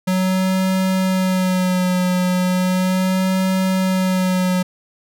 square tone with vibrato, 185 Hz, F#3, in tune, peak -16 dBFS, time 0.07-4.63 s, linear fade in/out 10 ms, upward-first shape sine, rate 0.36 Hz, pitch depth 31 cents each way, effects none

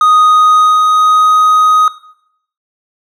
triangle tone with pitch glide, 1244.5 to 1252.4 Hz, D#6 to D#6, 0 to +11 cents, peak -3 dBFS, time 0.01-1.88 s, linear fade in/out 2 ms, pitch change +11 cents, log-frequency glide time 0.22-1.23 s, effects noise-tail reverb RT60 0.7 s tail -17 dB re dry

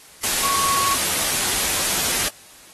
sine tone in noise, 1108.7 Hz, C#6, in tune, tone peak -21 dBFS, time 0.43-0.95 s, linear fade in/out 10 ms, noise white, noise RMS -21 dBFS, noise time 0.23-2.29 s, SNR -3 dB, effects white hiss -46 dBFS RMS until 2.73 s + AAC 32 kbps

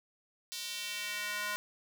square tone with high-pass filter sweep, 207.7 Hz, G#3, in tune, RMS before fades -38 dBFS, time 0.52-1.56 s, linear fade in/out 0 ms, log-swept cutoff 4100 to 1300 Hz, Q 1.5, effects none

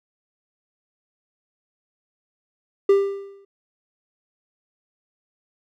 triangle tone with exponential decay, 396.2 Hz, G4, 18 cents sharp, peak -8 dBFS, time 2.89-3.45 s, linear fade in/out 5 ms, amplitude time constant 120 ms, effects none

